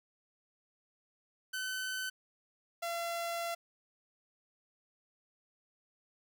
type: tone pair in turn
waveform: sawtooth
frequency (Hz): 1519 / 680.8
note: F#6 / F5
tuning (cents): +45 / -44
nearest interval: octave + major second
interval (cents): 1389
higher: first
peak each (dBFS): -32 / -31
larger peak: second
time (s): 1.53-2.1 / 2.82-3.55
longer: second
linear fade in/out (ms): 10
effects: none